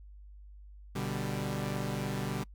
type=chord; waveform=sawtooth; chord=G major; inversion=first; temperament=equal; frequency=123.47 / 146.83 / 196 Hz; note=B2 / D3 / G3; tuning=0 / 0 / 0 cents; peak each=-33 dBFS; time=0.95-2.44 s; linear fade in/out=10 ms; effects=noise-tail reverb RT60 0.1 s tail -25 dB re dry + added 50 Hz sine -48 dBFS peak until 2.54 s